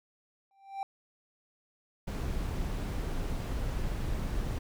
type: tone with exponential growth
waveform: triangle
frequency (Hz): 784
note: G5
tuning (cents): 0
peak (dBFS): -28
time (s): 0.51-0.83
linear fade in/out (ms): 1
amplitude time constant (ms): 69
type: noise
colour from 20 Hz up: brown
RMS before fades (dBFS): -33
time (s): 2.07-4.59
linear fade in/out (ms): 10
effects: none